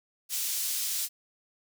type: high-pass noise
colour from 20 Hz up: pink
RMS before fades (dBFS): -31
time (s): 0.29-1.09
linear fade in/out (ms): 50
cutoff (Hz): 5200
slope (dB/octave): 12
effects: none